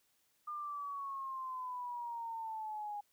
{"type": "exponential sweep", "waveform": "sine", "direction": "down", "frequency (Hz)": [1211, 820], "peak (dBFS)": -39, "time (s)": [0.47, 3.01], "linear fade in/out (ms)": 10, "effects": ["white hiss -75 dBFS RMS until 3.12 s"]}